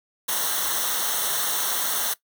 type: noise with comb filter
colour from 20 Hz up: white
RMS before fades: -25 dBFS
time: 0.28-2.14 s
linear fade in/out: 10 ms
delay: 0.41 ms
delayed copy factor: -0.8
effects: noise-tail reverb RT60 0.1 s tail -18 dB re dry